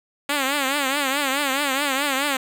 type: tone with vibrato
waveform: 5% pulse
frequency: 277.2 Hz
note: C#4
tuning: in tune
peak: -9 dBFS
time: 0.29-2.37 s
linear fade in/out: 5 ms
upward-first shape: triangle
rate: 4.7 Hz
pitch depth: 130 cents each way
effects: none